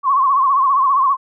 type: tone with vibrato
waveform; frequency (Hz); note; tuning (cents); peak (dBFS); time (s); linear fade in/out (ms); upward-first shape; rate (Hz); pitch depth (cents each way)
sine; 1084; C#6; -39; -11; 0.03-1.17; 50; sine; 15; 89
effects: none